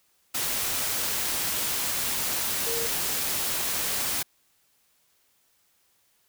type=tone in noise; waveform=sine; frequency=463.2 Hz; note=A#4; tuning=11 cents flat; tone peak=-31 dBFS; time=2.66-2.87 s; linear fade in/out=10 ms; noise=white; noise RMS=-28 dBFS; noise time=0.34-4.23 s; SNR=-6 dB; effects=white hiss -67 dBFS RMS until 6.28 s